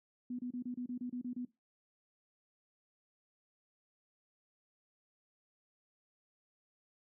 sine tone bursts, 246.9 Hz, B3, in tune, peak -37 dBFS, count 10, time 0.3-1.451 s, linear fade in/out 5 ms, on 89 ms, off 29 ms, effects noise-tail reverb RT60 0.2 s tail -17 dB re dry

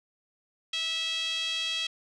5% pulse tone with band-pass filter, 653 Hz, E5, 17 cents flat, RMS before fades -31 dBFS, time 0.73-1.87 s, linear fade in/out 5 ms, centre 3200 Hz, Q 4.1, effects none

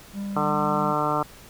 triangle tone with vibrato, 198.4 Hz, G3, 21 cents sharp, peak -26 dBFS, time 0.13-0.95 s, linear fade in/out 50 ms, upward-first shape triangle, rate 2.4 Hz, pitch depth 13 cents each way
harmonic tone, 150 Hz, D3, 37 cents sharp, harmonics 1 / 2 / 3 / 4 / 5 / 6 / 7 / 8 / 9, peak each -32 / -31 / -32 / -30 / -30 / -29 / -30 / -28 / -30 dBFS, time 0.36-1.23 s, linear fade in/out 5 ms
effects pink hiss -47 dBFS RMS until 1.49 s

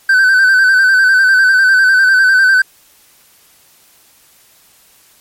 triangle tone with vibrato, 1539 Hz, G6, 32 cents flat, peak -4 dBFS, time 0.09-2.62 s, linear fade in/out 5 ms, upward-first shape square, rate 10 Hz, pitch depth 38 cents each way, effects white hiss -48 dBFS RMS until 5.2 s + MP3 64 kbps

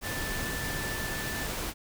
sine tone in noise, 1760 Hz, A6, in tune, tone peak -37 dBFS, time 0.02-1.49 s, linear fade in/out 50 ms, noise pink, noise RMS -34 dBFS, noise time 0.01-1.74 s, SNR -6 dB, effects none

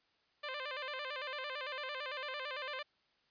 10% pulse tone with vibrato, 554.4 Hz, C#5, in tune, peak -31 dBFS, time 0.43-2.83 s, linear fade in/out 10 ms, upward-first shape square, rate 8.9 Hz, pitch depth 110 cents each way, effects white hiss -74 dBFS RMS until 3.3 s + resampled to 11025 Hz

